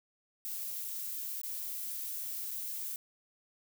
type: noise with dropouts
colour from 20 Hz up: violet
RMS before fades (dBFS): -39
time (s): 0.45-2.96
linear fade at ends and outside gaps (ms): 0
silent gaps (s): 0.843-0.847 / 1.415-1.434 / 2.509-2.513
effects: none